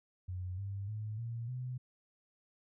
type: tone with pitch steps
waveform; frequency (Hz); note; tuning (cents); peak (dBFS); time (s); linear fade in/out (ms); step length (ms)
sine; 91.3 / 98.99 / 107.33 / 116.37 / 126.17; F#2 / G2 / A2 / A#2 / B2; -23 / +17 / -43 / -3 / +37; -37; 0.28-1.78; 10; 300
effects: none